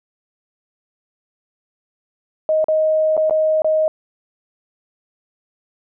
sine tone with dropouts, 626 Hz, D#5, 10 cents sharp, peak -13 dBFS, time 2.49-3.88 s, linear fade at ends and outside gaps 1 ms, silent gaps 2.643-2.684 / 3.168-3.176 / 3.297-3.308 / 3.62-3.645 s, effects none

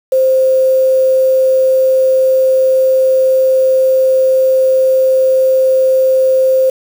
sine tone with quantisation, 523.3 Hz, C5, in tune, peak -7 dBFS, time 0.12-6.7 s, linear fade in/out 5 ms, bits 5, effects none

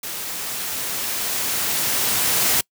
white noise with level ramp, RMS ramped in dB -30 to -18 dBFS, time 0.03-2.61 s, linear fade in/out 5 ms, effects noise-tail reverb RT60 0.1 s tail -26 dB re dry + high-pass 80 Hz 12 dB/octave

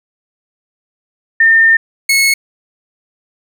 sine / sawtooth tone pair in turn, 1811 / 2189 Hz, A6 / C#7, +49 / -22 cents, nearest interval minor third, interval 329 cents, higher second, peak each -5 dBFS, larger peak neither, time 1.4-1.77 / 2.09-2.34 s, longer first, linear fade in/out 5 ms, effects none

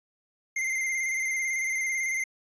square tone with vibrato, 2092 Hz, C7, 1 cent flat, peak -27 dBFS, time 0.56-2.24 s, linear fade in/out 5 ms, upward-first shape square, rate 18 Hz, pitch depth 26 cents each way, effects resampled to 22050 Hz

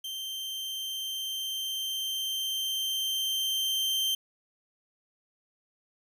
40% pulse tone with level ramp, 3136 Hz, G7, in tune, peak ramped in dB -34 to -25 dBFS, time 0.04-4.15 s, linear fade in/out 5 ms, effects none

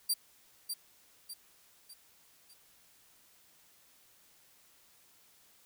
15% pulse tone with echo, 4707 Hz, D8, 3 cents sharp, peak -21 dBFS, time 0.09-0.14 s, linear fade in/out 10 ms, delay 600 ms, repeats 4, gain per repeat -7 dB, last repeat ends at 2.54 s, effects white hiss -64 dBFS RMS until 5.65 s

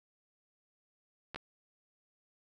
clicks, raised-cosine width 0.3 ms, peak -24 dBFS, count 2, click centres 1.346 / 1.36 s, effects 11-bit

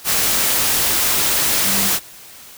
sine tone in noise, 196 Hz, G3, in tune, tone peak -25 dBFS, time 1.63-1.92 s, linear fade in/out 50 ms, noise white, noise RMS -17 dBFS, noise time 0.04-2 s, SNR -11 dB, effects white hiss -40 dBFS RMS until 2.57 s

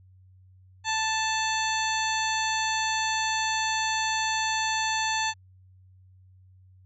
harmonic tone with a mistuned harmonic, 880 Hz, A5, in tune, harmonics 1 / 2 / 3 / 4 / 5 / 7 / 8, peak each -28 / -31 / -33 / -34 / -35 / -36 / -37 dBFS, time 0.84-5.34 s, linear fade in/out 50 ms, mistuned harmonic 8, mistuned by +47 cents, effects added 93 Hz sine -52 dBFS peak until 6.85 s

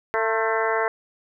harmonic tone with a mistuned harmonic, 223.4 Hz, A3, 27 cents sharp, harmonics 2 / 3 / 4 / 5 / 6 / 7 / 8 / 9, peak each -25 / -27 / -28 / -29 / -30 / -30 / -31 / -32 dBFS, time 0.14-0.88 s, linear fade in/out 0 ms, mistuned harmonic 5, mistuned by -54 cents, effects none

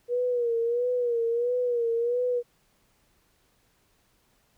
sine tone with vibrato, 478.5 Hz, A#4, 45 cents sharp, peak -23 dBFS, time 0.08-2.43 s, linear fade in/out 50 ms, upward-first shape sine, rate 1.5 Hz, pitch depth 67 cents each way, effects pink hiss -67 dBFS RMS until 4.57 s

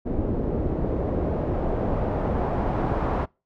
pink noise with low-pass filter sweep, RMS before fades -25 dBFS, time 0.05-3.26 s, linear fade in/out 20 ms, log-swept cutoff 400 to 960 Hz, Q 1.3, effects noise-tail reverb RT60 0.3 s tail -26 dB re dry

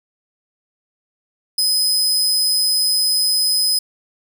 sawtooth tone with amplitude modulation, 5040 Hz, D#8, 21 cents sharp, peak -10 dBFS, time 1.58-3.79 s, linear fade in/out 5 ms, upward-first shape sine, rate 203 Hz, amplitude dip 45%, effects none

